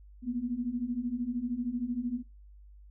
sine beating tone pair, 234.3 / 247.3 Hz, A#3 / B3, +9 / +3 cents, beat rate 13 Hz, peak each -35 / -32 dBFS, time 0.22-2.23 s, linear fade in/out 50 ms, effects noise-tail reverb RT60 0.3 s tail -24 dB re dry + added 50 Hz sine -50 dBFS peak until 2.9 s

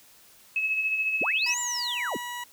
sine tone with tremolo, 2582 Hz, E7, 37 cents flat, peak -22 dBFS, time 0.56-1.54 s, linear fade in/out 2 ms, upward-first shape sine, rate 14 Hz, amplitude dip 45%
sine linear two-way sweep, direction up then down, 146.83 to 7380 to 146.83 Hz, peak -28 dBFS, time 1.21-2.17 s, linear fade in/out 5 ms, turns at 1.6 s
20% pulse tone, 970 Hz, B5, 31 cents flat, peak -28 dBFS, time 1.46-2.44 s, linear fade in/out 5 ms
effects white hiss -55 dBFS RMS until 2.52 s

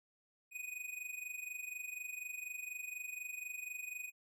square tone with amplitude modulation, 2489 Hz, D#7, in tune, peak -40 dBFS, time 0.51-4.12 s, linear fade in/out 50 ms, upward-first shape sine, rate 24.1 Hz, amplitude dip 75%, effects none

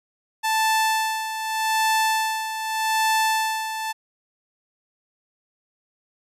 sawtooth tone with tremolo, 880 Hz, A5, in tune, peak -14 dBFS, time 0.43-3.93 s, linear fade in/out 20 ms, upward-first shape sine, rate 0.83 Hz, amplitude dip 65%, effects resampled to 32000 Hz

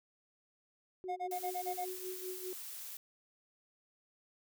sine tone with tremolo, 370 Hz, F#4, in tune, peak -39 dBFS, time 1.04-2.53 s, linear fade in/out 0 ms, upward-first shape sine, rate 5 Hz, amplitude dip 75%
triangle tone bursts, 720 Hz, F#5, 47 cents flat, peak -33 dBFS, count 7, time 1.08-1.855 s, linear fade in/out 20 ms, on 85 ms, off 30 ms
blue noise, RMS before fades -46 dBFS, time 1.31-2.97 s, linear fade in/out 2 ms
effects none

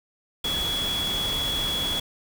sine tone in noise, 3364 Hz, G#7, 22 cents sharp, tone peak -25 dBFS, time 0.44-2 s, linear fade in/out 5 ms, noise pink, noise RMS -32 dBFS, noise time 0.44-2 s, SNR +4 dB, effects none

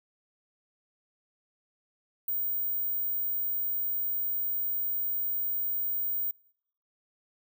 sine tone, 15090 Hz, A#9, 20 cents sharp, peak -27 dBFS, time 2.28-6.31 s, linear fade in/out 2 ms, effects noise-tail reverb RT60 0.7 s tail -25 dB re dry

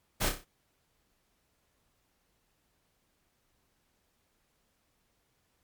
pink noise with echo, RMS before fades -29 dBFS, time 0.2-0.3 s, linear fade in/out 20 ms, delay 30 ms, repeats 5, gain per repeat -6 dB, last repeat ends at 0.45 s, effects pink hiss -74 dBFS RMS until 5.63 s + MP3 96 kbps

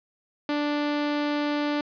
sawtooth tone, 293.7 Hz, D4, in tune, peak -20 dBFS, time 0.49-1.81 s, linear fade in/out 2 ms, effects resampled to 11025 Hz + 10-bit

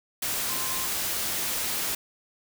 sine tone in noise, 1046.5 Hz, C6, in tune, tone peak -38 dBFS, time 0.49-0.87 s, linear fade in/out 5 ms, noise white, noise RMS -29 dBFS, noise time 0.22-1.95 s, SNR -12 dB, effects none

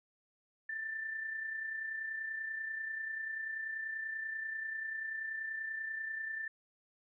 sine tone with amplitude modulation, 1775 Hz, A6, 15 cents sharp, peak -35 dBFS, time 0.69-6.48 s, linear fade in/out 5 ms, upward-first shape sine, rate 30.3 Hz, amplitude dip 45%, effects none

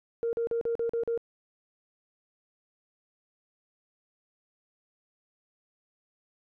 sine tone bursts, 464.9 Hz, A#4, 5 cents flat, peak -25 dBFS, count 7, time 0.23-1.176 s, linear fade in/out 0 ms, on 100 ms, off 41 ms, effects tanh soft clip ceiling -22 dBFS

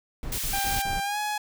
brown noise bursts, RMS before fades -33 dBFS, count 4, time 0.23-1.001 s, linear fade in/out 0 ms, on 150 ms, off 57 ms
white high-pass noise, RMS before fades -31 dBFS, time 0.32-0.82 s, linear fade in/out 2 ms, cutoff 1800 Hz, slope 12 dB/octave
sawtooth tone with pitch glide, 793 to 840.2 Hz, G5 to G#5, +20 to +20 cents, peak -23 dBFS, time 0.53-1.38 s, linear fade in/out 5 ms, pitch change +100 cents, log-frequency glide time 1.02-1.18 s
effects none

